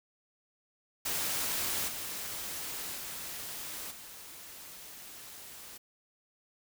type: noise with level steps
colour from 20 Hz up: white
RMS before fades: -33 / -39 / -41 / -48 dBFS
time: 1.05-5.78 s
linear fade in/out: 10 ms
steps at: 1.87 / 2.94 / 3.9 s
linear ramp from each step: 20 ms
effects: none